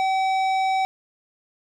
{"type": "tone with tanh clipping", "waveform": "triangle", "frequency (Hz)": 764, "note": "G5", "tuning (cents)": -45, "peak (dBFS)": -21, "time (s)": [0, 0.85], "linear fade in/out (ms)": 0, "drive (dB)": 17, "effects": []}